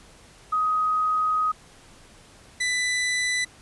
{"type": "tone pair in turn", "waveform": ["sine", "sawtooth"], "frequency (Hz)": [1256, 1991.2], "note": ["D#6", "B6"], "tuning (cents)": [16, 14], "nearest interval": "minor sixth", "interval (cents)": 798, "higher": "second", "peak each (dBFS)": [-20, -19], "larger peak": "second", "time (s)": [[0.52, 1.52], [2.6, 3.45]], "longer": "first", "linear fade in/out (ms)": 10, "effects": ["pink hiss -51 dBFS RMS until 3.61 s", "resampled to 24000 Hz"]}